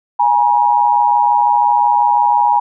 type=tone pair together; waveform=sine; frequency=830.6 / 956.3 Hz; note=G#5 / A#5; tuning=0 / +44 cents; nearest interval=major second; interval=244 cents; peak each=-12 dBFS; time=0.19-2.6 s; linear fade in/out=10 ms; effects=none